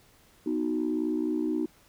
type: chord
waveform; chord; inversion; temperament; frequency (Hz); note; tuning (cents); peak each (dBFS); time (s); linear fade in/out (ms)
sine; B major; none; equal; 246.9 / 311.1 / 370; B3 / D#4 / F#4; 0 / 0 / 0; -31 / -27 / -32; 0.46-1.66; 5
effects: tanh soft clip ceiling -19 dBFS + pink hiss -60 dBFS RMS until 1.88 s